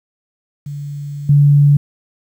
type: tone with level steps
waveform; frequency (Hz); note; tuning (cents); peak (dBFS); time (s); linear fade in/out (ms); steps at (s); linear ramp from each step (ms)
sine; 143.9; D3; -35; -23 / -6; 0.66-1.77; 5; 1.29; 5
effects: 8-bit